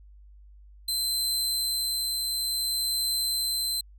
sawtooth tone with tremolo, 4085 Hz, C8, 42 cents flat, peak -22 dBFS, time 0.88-3.81 s, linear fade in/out 5 ms, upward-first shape triangle, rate 0.56 Hz, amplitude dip 25%, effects added 50 Hz sine -48 dBFS peak until 3.98 s

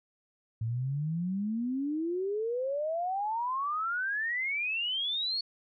sine exponential sweep, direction up, 109 to 4435 Hz, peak -29 dBFS, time 0.61-5.41 s, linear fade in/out 5 ms, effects none

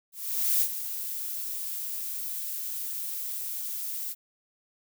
violet noise with ADSR envelope, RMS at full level -23 dBFS, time 0.12-4.15 s, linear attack 490 ms, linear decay 66 ms, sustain -11 dB, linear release 40 ms, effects none

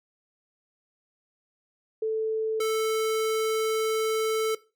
sine / square tone pair in turn, 440 / 440 Hz, A4 / A4, 0 / 0 cents, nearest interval unison, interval 0 cents, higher neither, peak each -24 dBFS, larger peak neither, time 2.02-2.6 / 2.6-4.55 s, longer second, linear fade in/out 5 ms, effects noise-tail reverb RT60 0.3 s tail -19 dB re dry

